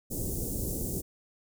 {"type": "band-stop noise", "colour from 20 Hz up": "pink", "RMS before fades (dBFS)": -33, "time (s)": [0.1, 1.02], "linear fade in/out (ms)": 20, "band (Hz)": [460, 7400], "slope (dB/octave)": 24, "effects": []}